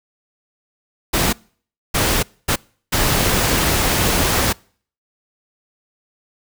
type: noise bursts at uneven times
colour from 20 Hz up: pink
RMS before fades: -17 dBFS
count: 4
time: 1.13-1.33 / 1.94-2.23 / 2.48-2.56 / 2.92-4.53 s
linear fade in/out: 10 ms
effects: noise-tail reverb RT60 0.5 s tail -26 dB re dry